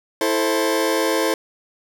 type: chord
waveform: sawtooth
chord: A minor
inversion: second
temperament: just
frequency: 330 / 440 / 528 Hz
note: E4 / A4 / C5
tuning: +2 / 0 / +16 cents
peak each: -18 dBFS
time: 0.21-1.34 s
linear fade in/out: 2 ms
effects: none